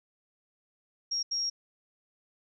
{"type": "tone bursts at uneven times", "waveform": "sine", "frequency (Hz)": 5588, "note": "F8", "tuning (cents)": 0, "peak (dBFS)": -28, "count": 2, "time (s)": [[1.11, 1.23], [1.31, 1.5]], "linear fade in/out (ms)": 10, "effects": []}